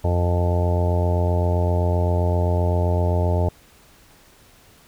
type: harmonic tone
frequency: 87.7 Hz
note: F2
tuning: 8 cents sharp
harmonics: 1 / 2 / 3 / 4 / 5 / 6 / 7 / 8 / 9 / 10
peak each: -18 / -29 / -34 / -31 / -29 / -35 / -27 / -37 / -36 / -32 dBFS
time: 0.04-3.49 s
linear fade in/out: 5 ms
effects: pink hiss -52 dBFS RMS until 4.87 s